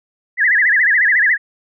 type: tone with vibrato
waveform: sine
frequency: 1825 Hz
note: A#6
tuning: 37 cents flat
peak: -10 dBFS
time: 0.37-1.38 s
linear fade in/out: 50 ms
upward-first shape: sine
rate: 14 Hz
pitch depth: 190 cents each way
effects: none